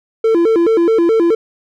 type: tone with vibrato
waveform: triangle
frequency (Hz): 390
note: G4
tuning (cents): -9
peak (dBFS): -7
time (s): 0.24-1.35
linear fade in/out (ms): 5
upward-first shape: square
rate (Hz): 4.7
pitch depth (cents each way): 240
effects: none